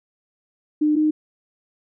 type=tone pair in turn; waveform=sine; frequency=302.2 / 306.9 Hz; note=D4 / D#4; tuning=+50 / -24 cents; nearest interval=unison; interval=26 cents; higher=second; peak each=-15 dBFS; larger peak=neither; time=0.81-0.96 / 0.96-1.11 s; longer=neither; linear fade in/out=10 ms; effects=none